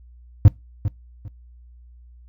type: tone with echo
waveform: triangle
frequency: 101.4 Hz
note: G#2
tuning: 41 cents flat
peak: -3 dBFS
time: 0.45-0.48 s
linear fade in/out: 0 ms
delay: 400 ms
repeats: 2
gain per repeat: -13 dB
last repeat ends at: 1.28 s
effects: noise-tail reverb RT60 0.2 s tail -22 dB re dry + added 60 Hz sine -44 dBFS peak until 2.28 s